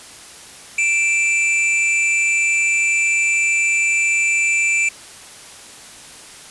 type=tone pair together; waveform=square; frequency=2349 / 2636 Hz; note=D7 / E7; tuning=0 / -1 cents; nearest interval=major second; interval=199 cents; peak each=-16 / -23 dBFS; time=0.78-4.89 s; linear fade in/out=5 ms; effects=white hiss -39 dBFS RMS until 6.5 s + resampled to 24000 Hz